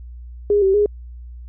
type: tone with pitch steps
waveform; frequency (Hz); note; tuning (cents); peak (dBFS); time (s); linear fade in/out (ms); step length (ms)
sine; 410.5 / 385.6 / 414.1; G#4 / G4 / G#4; -20 / -28 / -5; -12; 0.5-0.86; 2; 120
effects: added 60 Hz sine -33 dBFS peak until 1.48 s